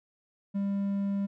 triangle tone, 198.9 Hz, G3, 25 cents sharp, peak -25 dBFS, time 0.54-1.27 s, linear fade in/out 20 ms, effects none

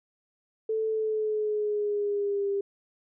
sine tone with pitch glide, 440 to 398.8 Hz, A4 to G4, 0 to +30 cents, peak -25 dBFS, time 0.69-2.61 s, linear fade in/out 5 ms, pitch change -170 cents, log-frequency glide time 0.88-2.5 s, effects none

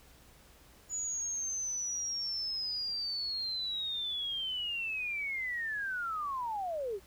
sine linear sweep, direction down, 6930 to 362.5 Hz, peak -33 dBFS, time 0.89-7 s, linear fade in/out 50 ms, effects added 60 Hz sine -63 dBFS peak until 7.06 s + pink hiss -60 dBFS RMS until 7.06 s

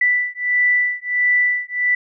sine beating tone pair, 1975.5 / 1977 Hz, B6 / B6, 0 / +1 cents, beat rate 1.5 Hz, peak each -18 dBFS, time 0.01-1.95 s, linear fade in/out 5 ms, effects none

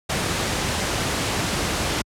pink noise, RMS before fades -23 dBFS, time 0.09-2.02 s, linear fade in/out 10 ms, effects high-pass 60 Hz 12 dB/octave + low-pass 9000 Hz 12 dB/octave

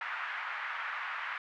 white band-pass noise, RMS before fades -38 dBFS, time 0.01-1.38 s, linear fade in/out 2 ms, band 1000 to 2000 Hz, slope 24 dB/octave, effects none

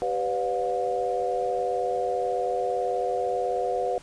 sine tone cluster, 388.4 / 497.7 / 576 / 714 Hz, G4 / B4 / D5 / F5, -16 / +13 / -34 / +38 cents, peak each -32 / -27 / -34 / -28 dBFS, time 0.02-3.98 s, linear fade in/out 0 ms, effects pink hiss -50 dBFS RMS until 4.02 s + resampled to 22050 Hz

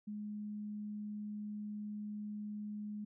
sine tone, 209.3 Hz, G#3, 14 cents sharp, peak -40 dBFS, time 0.07-3.05 s, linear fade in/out 10 ms, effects none

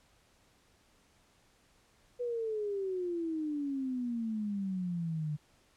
sine exponential sweep, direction down, 493.9 to 147.5 Hz, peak -32 dBFS, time 2.19-5.37 s, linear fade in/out 20 ms, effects pink hiss -67 dBFS RMS until 5.76 s + low-pass 10000 Hz 12 dB/octave

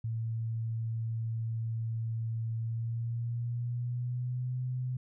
sine tone with pitch glide, 113.4 to 126.55 Hz, A#2 to B2, -47 to +43 cents, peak -31 dBFS, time 0.04-4.97 s, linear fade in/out 5 ms, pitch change +190 cents, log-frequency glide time 2.59-4.6 s, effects none

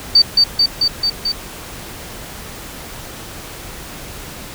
sine tone with echo, 4598 Hz, D8, 37 cents flat, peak -5 dBFS, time 0.15-0.22 s, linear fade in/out 5 ms, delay 220 ms, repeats 5, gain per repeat -2 dB, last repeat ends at 1.32 s, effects pink hiss -32 dBFS RMS until 4.54 s

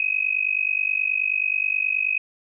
sine tone with amplitude modulation, 2534 Hz, D#7, 31 cents sharp, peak -16 dBFS, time 0-2.18 s, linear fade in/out 2 ms, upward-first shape sine, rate 49.4 Hz, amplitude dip 95%, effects none

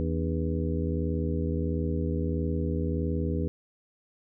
harmonic tone with a mistuned harmonic, 81.5 Hz, E2, 19 cents flat, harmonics 1 / 2 / 3 / 4 / 5 / 6, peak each -29 / -32 / -34 / -35 / -36 / -37 dBFS, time 0-3.48 s, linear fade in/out 0 ms, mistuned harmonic 4, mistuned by -120 cents, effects none

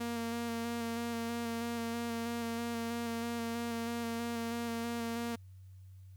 sawtooth tone with vibrato, 233.1 Hz, A#3, in tune, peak -31 dBFS, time 0-5.36 s, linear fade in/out 10 ms, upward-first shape square, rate 3.1 Hz, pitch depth 15 cents each way, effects added 94 Hz sine -50 dBFS peak until 6.16 s + white hiss -75 dBFS RMS until 6.16 s

